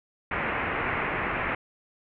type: low-pass noise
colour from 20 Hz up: white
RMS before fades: -29 dBFS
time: 0.31-1.55 s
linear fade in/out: 5 ms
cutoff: 2400 Hz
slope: 48 dB/octave
effects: none